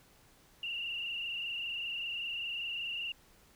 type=tone with frequency modulation; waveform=sine; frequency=2794 Hz; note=F7; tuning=in tune; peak=-35 dBFS; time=0.63-3.12 s; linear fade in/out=2 ms; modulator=25.1 Hz; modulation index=3.5; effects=pink hiss -63 dBFS RMS until 3.55 s